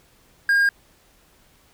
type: tone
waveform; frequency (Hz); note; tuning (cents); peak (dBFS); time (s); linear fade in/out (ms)
triangle; 1618; G#6; -46; -13; 0.49-0.69; 2
effects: pink hiss -57 dBFS RMS until 1.73 s